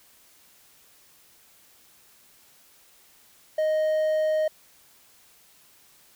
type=tone; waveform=triangle; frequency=622.3 Hz; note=D#5; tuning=in tune; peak=-19 dBFS; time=3.58-4.48 s; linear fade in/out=5 ms; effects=white hiss -57 dBFS RMS until 6.15 s